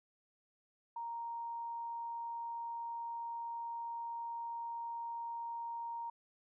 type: tone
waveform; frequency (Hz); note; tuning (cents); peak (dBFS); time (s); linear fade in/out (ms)
sine; 932.3; A#5; 0; -39; 0.96-6.1; 5
effects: none